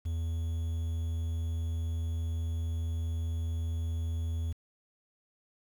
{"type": "tone with quantisation", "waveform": "triangle", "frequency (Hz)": 82.41, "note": "E2", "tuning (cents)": 0, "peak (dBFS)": -28, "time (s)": [0.05, 4.53], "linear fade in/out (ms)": 10, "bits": 9, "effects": []}